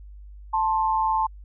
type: tone pair together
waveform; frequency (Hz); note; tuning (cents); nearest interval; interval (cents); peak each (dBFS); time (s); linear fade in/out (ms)
sine; 880 / 1056.8; A5 / C6; 0 / +17; minor third; 317; -21 / -25; 0.53-1.27; 10
effects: added 50 Hz sine -40 dBFS peak until 1.44 s